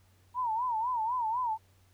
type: tone with vibrato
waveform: sine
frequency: 940 Hz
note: A#5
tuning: 14 cents sharp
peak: -28 dBFS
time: 0.34-1.58 s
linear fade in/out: 50 ms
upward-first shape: sine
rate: 4 Hz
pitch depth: 140 cents each way
effects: added 93 Hz sine -62 dBFS peak until 1.93 s + pink hiss -68 dBFS RMS until 1.93 s